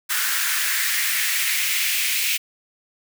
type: noise with high-pass filter sweep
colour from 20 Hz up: white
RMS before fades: -22 dBFS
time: 0.09-2.38 s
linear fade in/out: 20 ms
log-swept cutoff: 1500 to 2500 Hz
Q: 3.2
effects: none